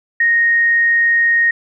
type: tone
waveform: sine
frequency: 1863 Hz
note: A#6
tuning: 2 cents flat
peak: -10 dBFS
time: 0.2-1.51 s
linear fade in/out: 5 ms
effects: none